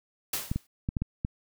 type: noise with exponential decay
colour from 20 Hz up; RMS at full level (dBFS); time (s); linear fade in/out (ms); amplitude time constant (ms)
white; -28; 0.33-0.67; 5; 72
type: clicks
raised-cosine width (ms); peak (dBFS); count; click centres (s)
5; -16; 6; 0.515 / 0.56 / 0.889 / 0.968 / 1.02 / 1.249
effects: none

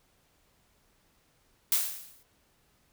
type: noise with exponential decay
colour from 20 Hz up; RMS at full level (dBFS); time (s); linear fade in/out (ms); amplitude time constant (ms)
blue; -23; 1.72-2.23; 1; 110
effects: pink hiss -68 dBFS RMS until 2.92 s

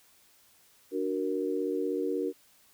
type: chord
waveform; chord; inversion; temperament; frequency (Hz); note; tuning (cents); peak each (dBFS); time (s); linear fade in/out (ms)
sine; D augmented; none; equal; 293.7 / 370 / 466.2; D4 / F#4 / A#4; 0 / 0 / 0; -33 / -32 / -32; 0.91-2.33; 50
effects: white hiss -62 dBFS RMS until 2.73 s

